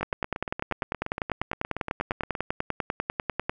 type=two click trains; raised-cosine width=0.5 ms; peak=-16 / -11 dBFS; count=21 / 36; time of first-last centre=0.01-2.352 / 0.03-3.495 s; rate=8.54 / 10.1 Hz; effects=none